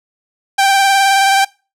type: tone with vibrato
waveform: sawtooth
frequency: 784 Hz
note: G5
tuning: in tune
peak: -5 dBFS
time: 0.58-1.45 s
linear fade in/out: 10 ms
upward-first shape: sine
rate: 19 Hz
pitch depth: 24 cents each way
effects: noise-tail reverb RT60 0.3 s tail -23 dB re dry + low-pass 11000 Hz 12 dB/octave